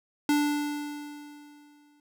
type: tone with exponential decay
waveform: square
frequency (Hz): 293.4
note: D4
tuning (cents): -2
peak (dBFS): -21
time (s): 0.29-2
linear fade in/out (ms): 2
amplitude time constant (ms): 370
effects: none